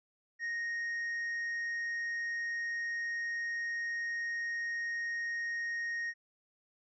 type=tone; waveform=triangle; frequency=1864.7 Hz; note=A#6; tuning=in tune; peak=-32 dBFS; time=0.39-6.14 s; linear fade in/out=50 ms; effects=resampled to 16000 Hz